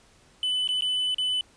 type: tone with dropouts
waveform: triangle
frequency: 3003 Hz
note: F#7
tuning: 25 cents sharp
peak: -22 dBFS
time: 0.43-1.41 s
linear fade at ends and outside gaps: 1 ms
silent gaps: 0.675-0.689 / 0.809-0.821 / 1.145-1.183 s
effects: pink hiss -58 dBFS RMS until 1.56 s + resampled to 22050 Hz